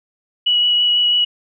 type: tone with vibrato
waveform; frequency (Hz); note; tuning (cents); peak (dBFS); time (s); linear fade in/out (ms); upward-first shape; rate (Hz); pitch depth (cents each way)
sine; 2928; F#7; -19; -12; 0.46-1.25; 10; sine; 6.1; 10
effects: none